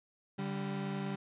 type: tone pair together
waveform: 35% pulse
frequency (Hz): 144.94 / 196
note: D3 / G3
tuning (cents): -22 / 0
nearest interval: perfect fourth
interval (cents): 522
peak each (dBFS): -38 / -35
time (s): 0.38-1.16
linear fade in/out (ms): 10
effects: resampled to 8000 Hz